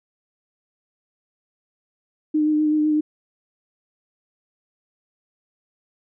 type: tone with vibrato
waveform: sine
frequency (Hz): 304.7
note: D#4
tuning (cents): -36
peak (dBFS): -16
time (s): 2.34-3.01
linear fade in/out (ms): 10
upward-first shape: sine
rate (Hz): 7.9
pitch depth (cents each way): 18
effects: none